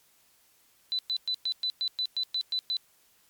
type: tone bursts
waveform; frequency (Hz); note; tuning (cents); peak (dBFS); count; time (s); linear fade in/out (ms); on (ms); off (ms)
sine; 3998; B7; +20; -26; 11; 0.92-2.768; 0; 68; 110
effects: white hiss -64 dBFS RMS until 3.29 s + MP3 96 kbps